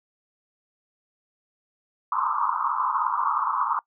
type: band-pass noise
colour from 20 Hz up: pink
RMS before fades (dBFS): -25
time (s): 2.12-3.79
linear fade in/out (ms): 2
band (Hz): 900 to 1300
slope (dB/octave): 96
effects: noise-tail reverb RT60 0.1 s tail -22 dB re dry